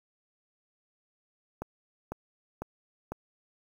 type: click train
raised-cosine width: 1 ms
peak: -21 dBFS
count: 4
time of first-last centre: 1.62-3.12 s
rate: 2 Hz
effects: 8-bit